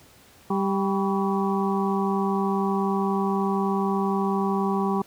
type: harmonic tone with a mistuned harmonic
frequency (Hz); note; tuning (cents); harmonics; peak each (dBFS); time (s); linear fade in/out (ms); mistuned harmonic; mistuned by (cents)
196; G3; 0; 1 / 2 / 4 / 5 / 6; -24 / -27 / -30 / -31 / -32; 0.5-5.02; 5; 6; -65
effects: pink hiss -53 dBFS RMS until 5.06 s + high-pass 60 Hz 12 dB/octave